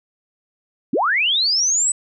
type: linear sweep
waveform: sine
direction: up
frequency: 193.5 to 8100 Hz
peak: -15 dBFS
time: 0.93-1.92 s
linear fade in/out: 5 ms
effects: none